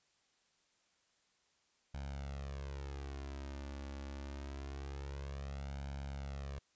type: tone with flanger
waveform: sawtooth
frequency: 69.3 Hz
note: C#2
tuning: in tune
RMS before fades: -44 dBFS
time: 1.94-6.59 s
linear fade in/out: 5 ms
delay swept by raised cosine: 1.3 to 3.5 ms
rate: 0.25 Hz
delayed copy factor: +0.7
effects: white hiss -75 dBFS RMS until 6.75 s + resampled to 16000 Hz